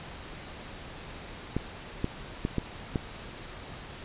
clicks, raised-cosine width 3 ms, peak -14 dBFS, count 5, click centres 1.566 / 2.044 / 2.451 / 2.583 / 2.958 s, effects pink hiss -43 dBFS RMS until 4.04 s + resampled to 8000 Hz

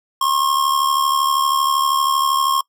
square tone with amplitude modulation, 1076 Hz, C6, 48 cents sharp, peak -13 dBFS, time 0.21-2.61 s, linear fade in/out 5 ms, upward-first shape sine, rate 72.7 Hz, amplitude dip 60%, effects noise-tail reverb RT60 0.1 s tail -23 dB re dry

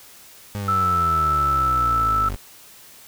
30% pulse exponential sweep, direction down, 103.83 to 48 Hz, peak -23 dBFS, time 0.55-2.36 s, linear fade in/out 0 ms
sine tone, 1318.5 Hz, E6, in tune, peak -17 dBFS, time 0.68-2.29 s, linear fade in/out 5 ms
effects white hiss -46 dBFS RMS until 3.07 s

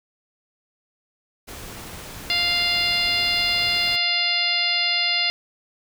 pink noise, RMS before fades -37 dBFS, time 1.47-3.97 s, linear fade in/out 20 ms
harmonic tone, 699 Hz, F5, 1 cent sharp, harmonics 1 / 2 / 3 / 4 / 5 / 6 / 7, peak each -33 / -36 / -25 / -25 / -27 / -25 / -26 dBFS, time 2.3-5.3 s, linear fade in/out 0 ms
effects none

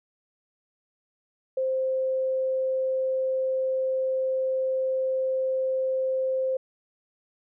sine tone, 523.3 Hz, C5, in tune, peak -23 dBFS, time 1.57-6.57 s, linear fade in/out 5 ms, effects none

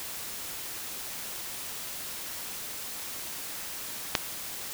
click, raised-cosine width 0.2 ms, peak -4 dBFS, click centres 4.152 s, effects white hiss -38 dBFS RMS until 4.73 s

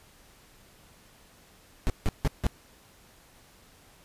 brown noise bursts, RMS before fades -23 dBFS, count 4, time 1.87-2.466 s, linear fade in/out 0 ms, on 29 ms, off 160 ms, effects pink hiss -57 dBFS RMS until 4.04 s + resampled to 32000 Hz

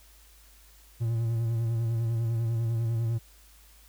triangle tone with vibrato, 115 Hz, A#2, 23 cents flat, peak -23 dBFS, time 1-3.19 s, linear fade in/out 20 ms, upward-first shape sine, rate 10 Hz, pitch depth 37 cents each way, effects added 52 Hz sine -55 dBFS peak until 3.88 s + white hiss -58 dBFS RMS until 3.88 s

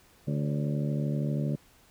harmonic tone with a mistuned harmonic, 72.7 Hz, D2, 17 cents flat, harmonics 2 / 3 / 4 / 5 / 6 / 7 / 8, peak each -28 / -33 / -38 / -42 / -44 / -45 / -42 dBFS, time 0.27-1.56 s, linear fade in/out 10 ms, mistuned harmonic 7, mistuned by +82 cents, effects pink hiss -60 dBFS RMS until 1.9 s

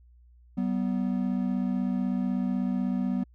triangle tone pair together, 190.8 / 246.9 Hz, G3 / B3, -47 / 0 cents, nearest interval major third, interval 447 cents, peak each -26 dBFS, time 0.57-3.24 s, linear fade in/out 10 ms, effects added 60 Hz sine -53 dBFS peak until 3.34 s

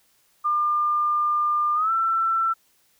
sine tone with pitch glide, 1200 to 1339.2 Hz, D6 to E6, +37 to +27 cents, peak -19 dBFS, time 0.44-2.54 s, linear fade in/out 20 ms, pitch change +190 cents, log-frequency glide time 1.75-1.91 s, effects white hiss -63 dBFS RMS until 2.99 s

